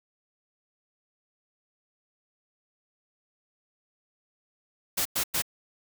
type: noise bursts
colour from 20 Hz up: white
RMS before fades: -27 dBFS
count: 3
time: 4.97-5.422 s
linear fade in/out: 10 ms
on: 84 ms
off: 100 ms
effects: none